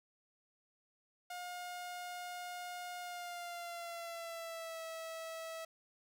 sawtooth tone with pitch glide, 714 to 651 Hz, F5 to E5, +38 to -22 cents, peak -39 dBFS, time 1.3-5.65 s, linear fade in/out 5 ms, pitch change -160 cents, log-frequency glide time 3-4.83 s, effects none

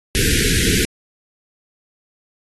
pink band-stop noise, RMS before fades -17 dBFS, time 0.15-0.85 s, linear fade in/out 0 ms, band 470 to 1500 Hz, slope 96 dB/octave, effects AAC 32 kbps

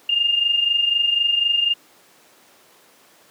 sine tone pair together, 2795 / 2819 Hz, F7 / F7, +1 / +16 cents, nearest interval unison, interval 15 cents, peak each -23 / -17 dBFS, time 0.09-1.74 s, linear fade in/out 5 ms, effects pink hiss -52 dBFS RMS until 3.3 s + high-pass 300 Hz 12 dB/octave

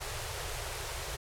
pink band-stop noise, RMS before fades -38 dBFS, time 0-1.17 s, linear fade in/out 20 ms, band 140 to 370 Hz, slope 48 dB/octave, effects low-pass 12000 Hz 12 dB/octave

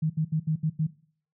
sine tone bursts at uneven times, 156.7 Hz, D#3, 13 cents sharp, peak -22 dBFS, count 6, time 0.02-0.1 / 0.17-0.25 / 0.32-0.4 / 0.47-0.56 / 0.63-0.7 / 0.79-0.87 s, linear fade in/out 10 ms, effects noise-tail reverb RT60 0.5 s tail -17 dB re dry

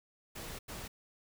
pink noise bursts at uneven times, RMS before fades -44 dBFS, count 2, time 0.35-0.59 / 0.68-0.88 s, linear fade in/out 10 ms, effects none

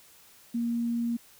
sine tone, 234.8 Hz, A#3, 13 cents sharp, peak -26 dBFS, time 0.54-1.17 s, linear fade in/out 10 ms, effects white hiss -56 dBFS RMS until 1.39 s

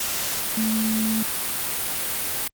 sine tone in noise, 220 Hz, A3, in tune, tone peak -21 dBFS, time 0.57-1.23 s, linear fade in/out 5 ms, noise white, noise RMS -26 dBFS, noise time 0-2.48 s, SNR +2 dB, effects Opus 48 kbps

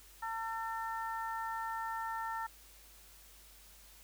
harmonic tone, 450 Hz, A4, 39 cents sharp, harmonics 2 / 3 / 4, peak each -38 / -42 / -44 dBFS, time 0.22-2.47 s, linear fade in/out 10 ms, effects added 50 Hz sine -61 dBFS peak until 4.03 s + white hiss -59 dBFS RMS until 4.03 s

